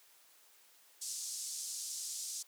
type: band-pass noise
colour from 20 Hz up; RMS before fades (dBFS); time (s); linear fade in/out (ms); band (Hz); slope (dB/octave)
pink; -42; 1.01-2.43; 10; 5400 to 9400; 24
effects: white hiss -64 dBFS RMS until 2.47 s + high-pass 400 Hz 12 dB/octave